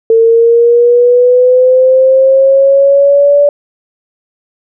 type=linear sweep; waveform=sine; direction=up; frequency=450.6 to 579 Hz; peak=-3 dBFS; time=0.1-3.49 s; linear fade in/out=2 ms; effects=none